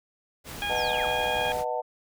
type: noise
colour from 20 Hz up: pink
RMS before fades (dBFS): -39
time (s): 0.44-1.65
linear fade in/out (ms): 50
type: harmonic tone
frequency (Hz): 818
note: G#5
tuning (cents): -26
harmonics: 1 / 2 / 3 / 4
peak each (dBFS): -33 / -33 / -33 / -33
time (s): 0.62-1.52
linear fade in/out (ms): 0
type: chord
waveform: sine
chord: B dominant seventh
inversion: none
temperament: just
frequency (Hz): 493.9 / 617.4 / 740.8 / 889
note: B4 / D#5 / F#5 / A5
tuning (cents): 0 / -14 / +2 / +18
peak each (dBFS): -32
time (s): 0.69-1.82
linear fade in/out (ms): 20
type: linear sweep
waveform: sine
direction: down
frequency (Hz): 6290 to 579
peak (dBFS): -36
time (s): 0.74-1.09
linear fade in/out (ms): 50
effects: none